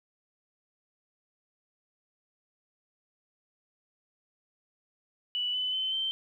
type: tone with pitch steps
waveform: sine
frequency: 2960 / 3010 / 3061 / 3113 Hz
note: F#7 / F#7 / G7 / G7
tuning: 0 / +29 / -42 / -13 cents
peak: -28 dBFS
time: 5.35-6.11 s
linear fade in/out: 0 ms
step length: 190 ms
effects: 11-bit